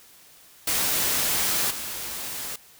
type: noise with level steps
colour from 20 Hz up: white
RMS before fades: -24 / -33 dBFS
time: 0.67-2.56 s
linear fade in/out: 5 ms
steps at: 1.7 s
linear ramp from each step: 10 ms
effects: white hiss -52 dBFS RMS until 2.79 s